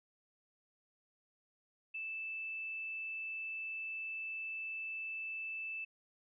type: tone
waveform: sine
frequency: 2637 Hz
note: E7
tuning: in tune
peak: -39 dBFS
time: 1.94-5.85 s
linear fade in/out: 10 ms
effects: none